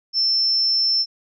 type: tone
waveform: sine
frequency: 5340 Hz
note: E8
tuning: 22 cents sharp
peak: -16 dBFS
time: 0.13-1.06 s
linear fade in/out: 50 ms
effects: none